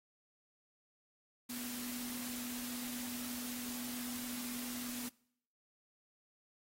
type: tone in noise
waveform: sine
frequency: 244.9 Hz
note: B3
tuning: 14 cents flat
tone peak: -43 dBFS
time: 1.49-5.09 s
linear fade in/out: 10 ms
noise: white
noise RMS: -45 dBFS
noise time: 1.49-5.09 s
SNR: -1 dB
effects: noise-tail reverb RT60 0.7 s tail -24 dB re dry + AAC 48 kbps